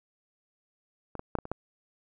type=clicks; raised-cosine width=1 ms; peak=-24 / -22 / -13 / -19 / -26 / -17 dBFS; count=6; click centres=1.153 / 1.194 / 1.353 / 1.387 / 1.454 / 1.516 s; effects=none